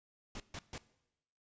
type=noise bursts; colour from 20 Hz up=pink; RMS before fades=-44 dBFS; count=3; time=0.35-0.78 s; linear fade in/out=2 ms; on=50 ms; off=140 ms; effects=noise-tail reverb RT60 0.9 s tail -19 dB re dry + resampled to 16000 Hz